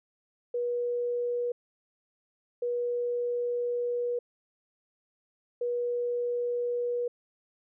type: tone bursts at uneven times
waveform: sine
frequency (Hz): 483.4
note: B4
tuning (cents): -37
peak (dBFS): -27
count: 3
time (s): 0.54-1.52 / 2.62-4.19 / 5.61-7.08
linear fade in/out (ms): 5
effects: none